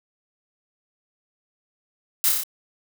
blue noise with echo, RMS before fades -20 dBFS, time 2.24-2.29 s, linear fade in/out 0 ms, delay 29 ms, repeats 5, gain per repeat -2 dB, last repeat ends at 2.435 s, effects none

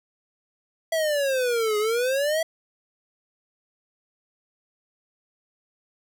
square exponential two-way sweep, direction down then up, 661 to 415.3 to 661 Hz, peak -22 dBFS, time 0.92-2.43 s, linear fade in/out 5 ms, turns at 1.78 s, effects none

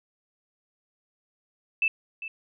sine tone with echo, 2637 Hz, E7, in tune, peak -20 dBFS, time 1.82-1.88 s, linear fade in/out 2 ms, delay 400 ms, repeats 1, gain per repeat -13 dB, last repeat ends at 2.28 s, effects none

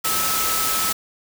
sine tone in noise, 1300 Hz, E6, 24 cents flat, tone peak -26 dBFS, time 0.04-0.93 s, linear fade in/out 10 ms, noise white, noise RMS -22 dBFS, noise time 0.04-0.93 s, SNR -7 dB, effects none

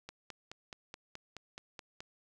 click train, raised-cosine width 0.2 ms, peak -27 dBFS, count 10, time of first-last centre 0.09-2.005 s, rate 4.7 Hz, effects none

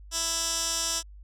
15% pulse tone with band-pass filter, 330.3 Hz, E4, 4 cents sharp, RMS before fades -29 dBFS, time 0.11-1.03 s, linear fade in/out 50 ms, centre 6500 Hz, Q 2.4, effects added 50 Hz sine -44 dBFS peak until 1.23 s

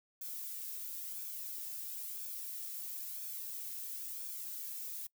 violet noise with flanger, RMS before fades -43 dBFS, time 0.21-5.07 s, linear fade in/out 5 ms, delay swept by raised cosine 1 to 2.1 ms, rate 0.99 Hz, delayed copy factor -0.5, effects noise-tail reverb RT60 0.1 s tail -23 dB re dry

